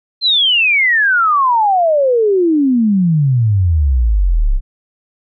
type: exponential sweep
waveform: sine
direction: down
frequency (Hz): 4186 to 30.78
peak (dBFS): -9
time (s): 0.21-4.61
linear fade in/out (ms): 50
effects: none